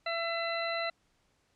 harmonic tone, 671 Hz, E5, 31 cents sharp, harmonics 1 / 2 / 3 / 4 / 6, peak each -34 / -38 / -37 / -41 / -39 dBFS, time 0.06-0.9 s, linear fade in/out 5 ms, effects pink hiss -72 dBFS RMS until 1.55 s + low-pass 8000 Hz 12 dB/octave

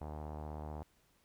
sawtooth tone with low-pass filter, 76 Hz, D#2, 40 cents flat, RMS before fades -44 dBFS, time 0.01-0.83 s, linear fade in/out 0 ms, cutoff 830 Hz, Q 3, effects pink hiss -72 dBFS RMS until 1.24 s

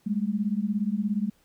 sine beating tone pair, 198.8 / 215.8 Hz, G3 / A3, +25 / -33 cents, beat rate 17 Hz, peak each -27 dBFS, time 0.06-1.3 s, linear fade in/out 10 ms, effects pink hiss -65 dBFS RMS until 1.44 s

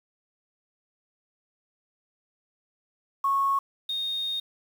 sine tone pair in turn, 1100 / 3700 Hz, C#6 / A#7, -14 / -14 cents, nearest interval octave + major sixth, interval 2100 cents, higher second, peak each -21 / -27 dBFS, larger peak first, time 3.24-3.59 / 3.89-4.4 s, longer second, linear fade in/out 5 ms, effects 8-bit

